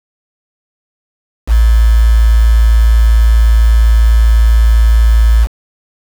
sine tone with quantisation, 56.1 Hz, A1, 34 cents sharp, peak -4 dBFS, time 1.47-5.48 s, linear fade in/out 50 ms, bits 4, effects none

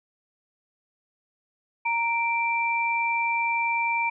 sine tone pair together, 930.2 / 2349 Hz, A#5 / D7, -4 / 0 cents, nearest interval octave + major third, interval 1604 cents, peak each -25 dBFS, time 1.85-4.1 s, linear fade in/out 10 ms, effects none

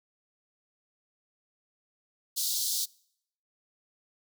pink high-pass noise, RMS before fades -30 dBFS, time 2.36-2.86 s, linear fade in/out 20 ms, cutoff 3800 Hz, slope 48 dB/octave, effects noise-tail reverb RT60 0.7 s tail -25 dB re dry

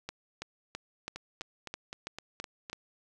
two click trains, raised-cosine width 0.2 ms, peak -23 / -20 dBFS, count 7 / 9, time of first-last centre 1.16-2.698 / 0.09-2.73 s, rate 3.9 / 3.03 Hz, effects 10-bit

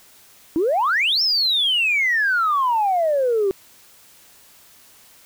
sine exponential two-way sweep, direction up then down, 302.2 to 5440 to 377.2 Hz, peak -15 dBFS, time 0.56-3.51 s, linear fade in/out 0 ms, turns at 1.22 s, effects tanh soft clip ceiling -12 dBFS + white hiss -50 dBFS RMS until 5.25 s

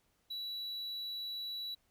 triangle tone, 3929 Hz, B7, 10 cents flat, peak -37 dBFS, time 0.3-1.75 s, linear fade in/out 10 ms, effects pink hiss -75 dBFS RMS until 1.9 s

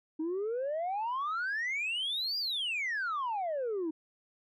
sine exponential two-way sweep, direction up then down, 305.9 to 4906 to 305.9 Hz, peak -29 dBFS, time 0.19-3.91 s, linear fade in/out 10 ms, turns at 2.38 s, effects tanh soft clip ceiling -29 dBFS

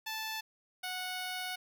10% pulse tone pair in turn, 877 / 735.9 Hz, A5 / F#5, -6 / -10 cents, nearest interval minor third, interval 304 cents, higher first, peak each -28 dBFS, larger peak neither, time 0.06-0.41 / 0.83-1.56 s, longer second, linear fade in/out 10 ms, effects none

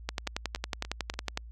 two click trains, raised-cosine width 0.2 ms, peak -13 / -23 dBFS, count 15 / 4, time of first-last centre 0.09-1.374 / 0.27-1.14 s, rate 10.9 / 3.45 Hz, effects added 57 Hz sine -43 dBFS peak until 1.51 s + AAC 64 kbps

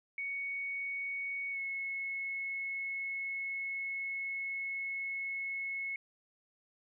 sine tone with pitch glide, 2229 to 2188 Hz, C#7 to C#7, +9 to -23 cents, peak -35 dBFS, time 0.18-5.96 s, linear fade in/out 2 ms, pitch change -32 cents, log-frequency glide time 1.51-1.59 s, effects none

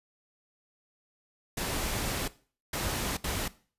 pink noise bursts at uneven times, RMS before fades -32 dBFS, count 3, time 1.57-2.28 / 2.73-3.17 / 3.24-3.48 s, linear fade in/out 5 ms, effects noise-tail reverb RT60 0.4 s tail -18 dB re dry + resampled to 32000 Hz

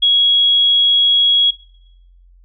sine tone, 3322 Hz, G#7, in tune, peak -9 dBFS, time 0.02-1.51 s, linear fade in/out 10 ms, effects noise-tail reverb RT60 0.8 s tail -20 dB re dry + added 44 Hz sine -44 dBFS peak until 2.44 s

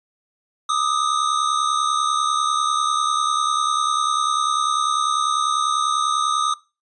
square tone pair together, 1200 / 1270.1 Hz, D6 / D#6, +37 / +35 cents, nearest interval minor second, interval 98 cents, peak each -22 dBFS, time 0.69-6.54 s, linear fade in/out 5 ms, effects noise-tail reverb RT60 0.3 s tail -20 dB re dry + resampled to 22050 Hz

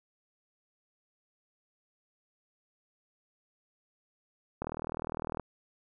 click train, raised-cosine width 1 ms, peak -21 dBFS, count 32, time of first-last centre 4.62-5.397 s, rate 39.9 Hz, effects none

